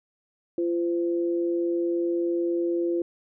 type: tone pair together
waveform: sine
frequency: 342.8 / 513.6 Hz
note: F4 / C5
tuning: -32 / -32 cents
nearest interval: perfect fifth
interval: 700 cents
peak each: -23 / -32 dBFS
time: 0.58-3.02 s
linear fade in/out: 2 ms
effects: none